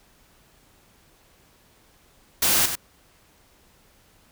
white noise with echo, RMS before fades -20 dBFS, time 2.42-2.66 s, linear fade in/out 5 ms, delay 95 ms, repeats 1, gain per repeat -8 dB, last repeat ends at 2.755 s, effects pink hiss -58 dBFS RMS until 4.31 s

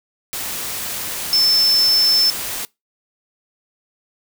sine tone in noise, 5290 Hz, E8, 5 cents sharp, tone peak -12 dBFS, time 1.33-2.3 s, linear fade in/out 0 ms, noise white, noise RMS -26 dBFS, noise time 0.33-2.65 s, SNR +11 dB, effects noise-tail reverb RT60 0.2 s tail -23 dB re dry

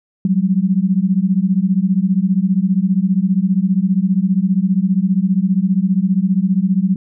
sine beating tone pair, 181.6 / 196.6 Hz, F#3 / G3, -32 / +5 cents, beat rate 15 Hz, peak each -15 dBFS, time 0.25-6.96 s, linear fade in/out 2 ms, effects none

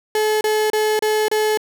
35% pulse tone bursts, 429.4 Hz, A4, 42 cents flat, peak -14 dBFS, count 5, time 0.15-1.574 s, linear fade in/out 2 ms, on 260 ms, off 31 ms, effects none

